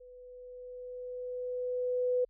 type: tone with level ramp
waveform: sine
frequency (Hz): 498.1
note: B4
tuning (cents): +15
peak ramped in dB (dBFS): -50 to -25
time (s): 0-2.25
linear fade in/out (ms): 10
effects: added 41 Hz sine -65 dBFS peak until 2.29 s